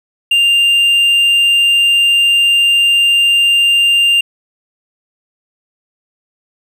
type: tone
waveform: triangle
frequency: 2794 Hz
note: F7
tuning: in tune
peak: -6 dBFS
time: 0.31-4.21 s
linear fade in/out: 5 ms
effects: none